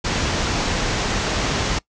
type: low-pass noise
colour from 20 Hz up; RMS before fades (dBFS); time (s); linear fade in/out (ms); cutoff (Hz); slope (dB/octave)
pink; -22; 0.04-1.79; 10; 7000; 48
effects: noise-tail reverb RT60 0.1 s tail -22 dB re dry